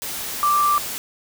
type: tone in noise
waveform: sine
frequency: 1176 Hz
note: D6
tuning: 2 cents sharp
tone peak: -15 dBFS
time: 0.43-0.78 s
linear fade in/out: 0 ms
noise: white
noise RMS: -29 dBFS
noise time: 0.02-0.98 s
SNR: +11 dB
effects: none